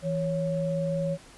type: tone pair together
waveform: sine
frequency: 164.81 / 554.4 Hz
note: E3 / C#5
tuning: 0 / 0 cents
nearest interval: octave + major sixth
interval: 2100 cents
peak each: -28 dBFS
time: 0.02-1.18 s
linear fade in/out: 50 ms
effects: pink hiss -51 dBFS RMS until 1.37 s + resampled to 24000 Hz